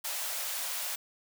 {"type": "high-pass noise", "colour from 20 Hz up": "white", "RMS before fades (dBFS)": -35, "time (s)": [0.04, 0.96], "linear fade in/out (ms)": 10, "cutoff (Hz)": 530, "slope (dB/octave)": 48, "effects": []}